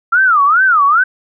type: tone with vibrato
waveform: sine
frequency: 1318.5 Hz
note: E6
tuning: in tune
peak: -7 dBFS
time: 0.12-1.04 s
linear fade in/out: 10 ms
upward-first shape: sine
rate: 2.4 Hz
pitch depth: 290 cents each way
effects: none